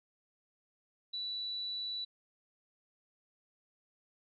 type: tone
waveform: sine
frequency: 3951 Hz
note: B7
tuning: in tune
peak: -36 dBFS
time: 1.13-2.05 s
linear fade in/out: 10 ms
effects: none